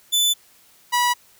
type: tone pair in turn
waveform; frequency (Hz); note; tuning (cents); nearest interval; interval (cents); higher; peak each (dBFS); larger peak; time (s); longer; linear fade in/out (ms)
sawtooth; 3500 / 974; A7 / B5; -10 / -24; octave + minor seventh; 2214; first; -13 / -13; neither; 0.12-0.34 / 0.92-1.14; neither; 20
effects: white hiss -54 dBFS RMS until 1.39 s